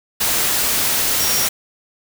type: tone in noise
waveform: sine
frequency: 5610 Hz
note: F8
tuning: 7 cents sharp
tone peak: -22 dBFS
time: 1.19-1.47 s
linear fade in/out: 10 ms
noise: white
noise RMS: -18 dBFS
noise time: 0.2-1.49 s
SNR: -7 dB
effects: none